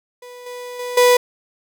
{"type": "tone with level steps", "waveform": "35% pulse", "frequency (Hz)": 492.4, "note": "B4", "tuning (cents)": -5, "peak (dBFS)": [-34, -28, -23, -8], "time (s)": [0.22, 1.17], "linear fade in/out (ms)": 5, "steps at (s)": [0.46, 0.79, 0.97], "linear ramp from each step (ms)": 5, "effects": []}